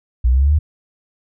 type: exponential sweep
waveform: sine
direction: up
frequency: 58.8 to 79.2 Hz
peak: -10 dBFS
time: 0.24-0.59 s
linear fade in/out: 10 ms
effects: none